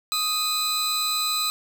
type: tone pair together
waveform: sawtooth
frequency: 1244.5 / 4014 Hz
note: D#6 / B7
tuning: 0 / +27 cents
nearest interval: octave + minor sixth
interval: 2027 cents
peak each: -24 / -21 dBFS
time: 0.12-1.5 s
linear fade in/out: 0 ms
effects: none